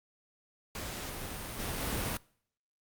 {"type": "noise with level steps", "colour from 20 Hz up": "pink", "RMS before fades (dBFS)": [-40, -36, -34], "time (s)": [0.75, 2.17], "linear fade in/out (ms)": 2, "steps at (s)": [1.59, 1.8], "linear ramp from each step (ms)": 5, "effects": ["noise-tail reverb RT60 0.6 s tail -24 dB re dry", "Opus 48 kbps"]}